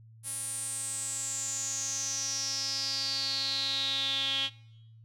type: tone with band-pass filter sweep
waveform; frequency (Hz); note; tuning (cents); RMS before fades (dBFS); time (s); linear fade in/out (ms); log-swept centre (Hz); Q
sawtooth; 272.4; C#4; -30; -33; 0.23-4.5; 50; 10000 to 3200; 8.9
effects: noise-tail reverb RT60 0.9 s tail -22 dB re dry + added 112 Hz sine -51 dBFS peak until 5.04 s